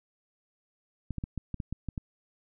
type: clicks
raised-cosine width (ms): 5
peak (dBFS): -21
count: 9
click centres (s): 1.107 / 1.183 / 1.239 / 1.377 / 1.543 / 1.602 / 1.726 / 1.887 / 1.978
effects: none